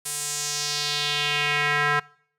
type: tone with band-pass filter sweep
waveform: square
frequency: 146.83 Hz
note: D3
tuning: in tune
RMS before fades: -25 dBFS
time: 0.05-2 s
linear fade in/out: 10 ms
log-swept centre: 9600 to 1500 Hz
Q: 2.2
effects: noise-tail reverb RT60 0.6 s tail -24 dB re dry